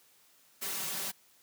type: noise with comb filter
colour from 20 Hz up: white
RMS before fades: -36 dBFS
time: 0.61-1.12 s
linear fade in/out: 20 ms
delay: 5.2 ms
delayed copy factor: +0.8
effects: white hiss -64 dBFS RMS until 1.42 s + high-pass 100 Hz 12 dB/octave